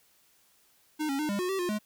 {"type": "tone with pitch steps", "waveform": "square", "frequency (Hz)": [306.5, 274.7, 304.1, 201.7, 362.6, 385.5, 355.1, 211.3], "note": ["D#4", "C#4", "D#4", "G3", "F#4", "G4", "F4", "G#3"], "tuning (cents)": [-26, -16, -40, 50, -35, -29, 29, 30], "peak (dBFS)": -29, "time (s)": [0.99, 1.79], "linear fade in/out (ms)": 20, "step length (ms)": 100, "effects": ["white hiss -65 dBFS RMS until 1.85 s"]}